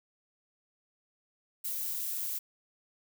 violet noise, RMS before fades -35 dBFS, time 1.64-2.39 s, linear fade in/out 10 ms, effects none

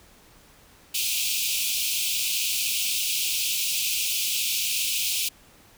pink high-pass noise, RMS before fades -26 dBFS, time 0.94-5.29 s, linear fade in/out 10 ms, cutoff 2400 Hz, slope 96 dB/octave, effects pink hiss -54 dBFS RMS until 5.77 s

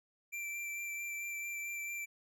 square tone with vibrato, 2349 Hz, D7, in tune, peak -39 dBFS, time 0.32-2.06 s, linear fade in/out 20 ms, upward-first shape sine, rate 4.5 Hz, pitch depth 13 cents each way, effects none

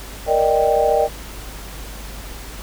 sine chord, Eb major seventh, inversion second, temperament equal, 466.2 / 587.3 / 622.3 / 784 Hz, Bb4 / D5 / Eb5 / G5, 0 / 0 / 0 / 0 cents, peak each -19 dBFS, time 0.26-1.09 s, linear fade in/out 50 ms, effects added 50 Hz sine -34 dBFS peak until 2.62 s + pink hiss -36 dBFS RMS until 2.62 s

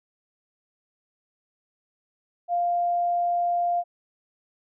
sine tone, 698.5 Hz, F5, in tune, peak -21 dBFS, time 2.48-3.84 s, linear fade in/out 50 ms, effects none

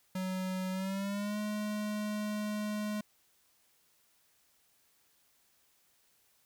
square tone with pitch glide, 186.4 to 210.4 Hz, F#3 to G#3, +13 to +23 cents, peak -34 dBFS, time 0.15-3.01 s, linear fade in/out 5 ms, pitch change +210 cents, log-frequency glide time 0.71-1.38 s, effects white hiss -70 dBFS RMS until 6.45 s

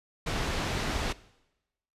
pink low-pass noise, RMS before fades -31 dBFS, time 0.26-1.13 s, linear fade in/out 10 ms, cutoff 5100 Hz, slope 12 dB/octave, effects noise-tail reverb RT60 0.9 s tail -19 dB re dry + resampled to 32000 Hz

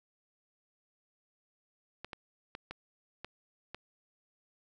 clicks, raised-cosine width 0.3 ms, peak -25 dBFS, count 6, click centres 2.046 / 2.132 / 2.551 / 2.71 / 3.246 / 3.746 s, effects none

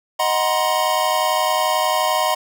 square chord, C half-diminished seventh, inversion first, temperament equal with one note detuned, 622.3 / 740 / 955.2 / 1046.5 Hz, Eb5 / Gb5 / Bb5 / C6, 0 / 0 / +42 / 0 cents, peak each -23 dBFS, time 0.19-2.35 s, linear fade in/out 10 ms, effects none

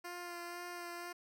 10% pulse tone with vibrato, 349.2 Hz, F4, in tune, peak -35 dBFS, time 0.04-1.13 s, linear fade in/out 10 ms, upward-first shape sine, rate 2 Hz, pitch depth 17 cents each way, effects none

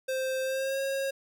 square tone with pitch glide, 523.3 to 543.3 Hz, C5 to C#5, 0 to -35 cents, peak -29 dBFS, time 0.08-1.11 s, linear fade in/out 10 ms, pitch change +65 cents, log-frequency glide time 0.42-0.79 s, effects none

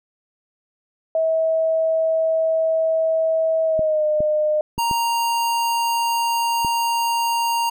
sine tone with pitch glide, 645 to 608.8 Hz, E5 to D#5, -38 to -38 cents, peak -16 dBFS, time 1.15-4.61 s, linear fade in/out 2 ms, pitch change -100 cents, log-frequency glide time 3.65-4.05 s
clicks, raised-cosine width 3 ms, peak -16 dBFS, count 5, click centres 3.793 / 4.205 / 4.78 / 4.912 / 6.648 s
square tone, 932.3 Hz, A#5, in tune, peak -19 dBFS, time 4.78-7.7 s, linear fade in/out 10 ms
effects none

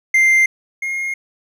triangle tone pair in turn, 2093 / 2141 Hz, C7 / C7, 0 / +39 cents, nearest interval unison, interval 39 cents, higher second, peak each -8 / -18 dBFS, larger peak first, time 0.14-0.46 / 0.82-1.14 s, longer neither, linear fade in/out 5 ms, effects none

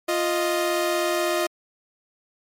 sawtooth tone pair together, 349.2 / 622.2 Hz, F4 / D#5, 0 / 0 cents, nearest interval minor seventh, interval 1000 cents, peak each -20 dBFS, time 0.08-1.47 s, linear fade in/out 10 ms, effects MP3 64 kbps

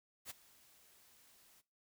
white noise with ADSR envelope, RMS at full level -45 dBFS, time 0.25-1.62 s, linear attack 54 ms, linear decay 15 ms, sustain -21 dB, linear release 26 ms, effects noise-tail reverb RT60 0.3 s tail -19 dB re dry

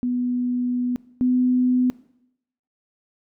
sine tone pair in turn, 246.9 / 251.2 Hz, B3 / B3, 0 / +30 cents, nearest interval unison, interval 30 cents, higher second, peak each -20 / -16 dBFS, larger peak second, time 0.03-0.96 / 1.21-1.9 s, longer first, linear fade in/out 0 ms, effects noise-tail reverb RT60 0.8 s tail -20 dB re dry

